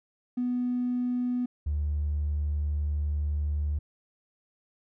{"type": "tone pair in turn", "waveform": "triangle", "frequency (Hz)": [246.9, 74.02], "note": ["B3", "D2"], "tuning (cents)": [0, 14], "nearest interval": "octave + major sixth", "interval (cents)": 2086, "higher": "first", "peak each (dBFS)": -22, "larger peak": "neither", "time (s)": [[0.37, 1.46], [1.66, 3.79]], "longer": "second", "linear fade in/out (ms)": 10, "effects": ["tanh soft clip ceiling -23 dBFS"]}